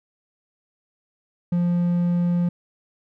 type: tone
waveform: triangle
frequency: 174.61 Hz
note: F3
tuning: in tune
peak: -16 dBFS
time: 1.52-2.49 s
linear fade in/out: 5 ms
effects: none